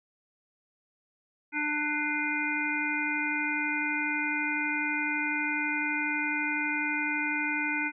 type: harmonic tone with a mistuned harmonic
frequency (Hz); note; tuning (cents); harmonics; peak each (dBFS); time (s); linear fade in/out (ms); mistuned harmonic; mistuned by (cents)
298; D4; +25; 1 / 3 / 5 / 7 / 8; -34 / -37 / -33 / -32 / -33; 1.52-7.92; 50; 8; +37
effects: none